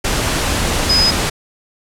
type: tone in noise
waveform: sine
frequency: 5030 Hz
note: D#8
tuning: 18 cents sharp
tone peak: -11 dBFS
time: 0.89-1.11 s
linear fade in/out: 10 ms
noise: pink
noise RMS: -17 dBFS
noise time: 0.04-1.3 s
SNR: +3 dB
effects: low-pass 10000 Hz 12 dB/octave